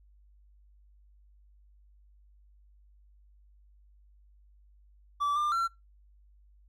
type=tone with pitch steps; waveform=triangle; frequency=1157 / 1195 / 1358 Hz; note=D6 / D6 / F6; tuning=-26 / +30 / -49 cents; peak=-24 dBFS; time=5.2-5.68 s; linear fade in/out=20 ms; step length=160 ms; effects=noise-tail reverb RT60 0.2 s tail -23 dB re dry + added 50 Hz sine -57 dBFS peak until 6.68 s